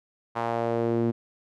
sawtooth tone with band-pass filter sweep, 116.54 Hz, A#2, in tune, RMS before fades -26 dBFS, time 0.35-1.12 s, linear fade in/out 20 ms, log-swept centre 960 to 280 Hz, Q 2, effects none

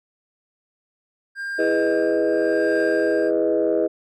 triangle tone with tremolo, 1600 Hz, G6, 35 cents sharp, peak -22 dBFS, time 1.35-3.32 s, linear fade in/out 50 ms, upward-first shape triangle, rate 0.86 Hz, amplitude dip 75%
sine chord, E major seventh, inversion none, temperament equal with one note detuned, 329.6 / 412.9 / 493.9 / 622.3 Hz, E4 / G#4 / B4 / D#5, 0 / -10 / 0 / 0 cents, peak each -22 dBFS, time 1.58-3.88 s, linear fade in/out 20 ms
effects tanh soft clip ceiling -10 dBFS

